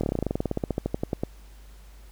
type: slowing click train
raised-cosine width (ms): 2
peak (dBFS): -12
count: 23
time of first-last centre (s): 0.01-1.235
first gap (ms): 25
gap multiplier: 1.07
effects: added 50 Hz sine -45 dBFS peak until 2.11 s + pink hiss -57 dBFS RMS until 2.11 s